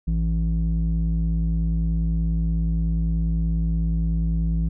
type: tone with low-pass filter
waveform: square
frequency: 55.2 Hz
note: A1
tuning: 6 cents sharp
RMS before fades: -22 dBFS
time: 0.07-4.69 s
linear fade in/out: 10 ms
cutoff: 170 Hz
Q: 2.2
effects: none